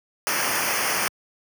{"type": "noise with comb filter", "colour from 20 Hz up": "pink", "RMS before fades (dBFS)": -24, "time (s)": [0.27, 1.08], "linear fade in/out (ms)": 0, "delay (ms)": 0.26, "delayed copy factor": -0.9, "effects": ["high-pass 100 Hz 12 dB/octave"]}